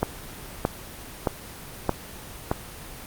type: click train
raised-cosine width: 1 ms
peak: -6 dBFS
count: 5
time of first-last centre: 0.03-2.514 s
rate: 1.61 Hz
effects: pink hiss -40 dBFS RMS until 3.06 s + Opus 24 kbps